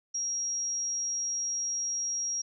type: tone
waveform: sine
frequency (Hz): 5640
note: F8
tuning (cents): +16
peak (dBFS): -29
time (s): 0.14-2.42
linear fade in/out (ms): 10
effects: none